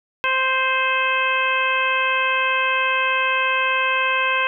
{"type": "harmonic tone with a mistuned harmonic", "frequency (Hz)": 523.3, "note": "C5", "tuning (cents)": 0, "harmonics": [1, 2, 3, 4, 5, 6], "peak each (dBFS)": [-28, -22, -23, -27, -22, -30], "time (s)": [0.24, 4.47], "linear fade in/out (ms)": 0, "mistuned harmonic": 5, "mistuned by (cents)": -16, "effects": []}